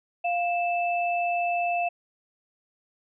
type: tone pair together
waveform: sine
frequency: 698.5 / 2637 Hz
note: F5 / E7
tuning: 0 / 0 cents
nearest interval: octave + major seventh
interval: 2300 cents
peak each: -24 / -30 dBFS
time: 0.24-1.89 s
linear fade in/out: 10 ms
effects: none